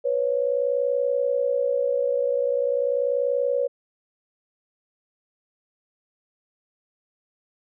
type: tone pair together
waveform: sine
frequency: 493.2 / 553.6 Hz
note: B4 / C#5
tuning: -2 / -2 cents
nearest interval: major second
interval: 200 cents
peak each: -23 dBFS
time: 0.04-3.68 s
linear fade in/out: 20 ms
effects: none